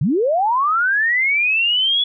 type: linear sweep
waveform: sine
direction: up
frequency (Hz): 116.54 to 3419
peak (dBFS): -14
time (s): 0.01-2.04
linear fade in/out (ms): 5
effects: none